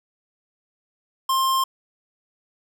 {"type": "tone", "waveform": "square", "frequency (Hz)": 1058, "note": "C6", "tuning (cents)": 19, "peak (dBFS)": -19, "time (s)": [1.29, 1.64], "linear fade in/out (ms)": 5, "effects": []}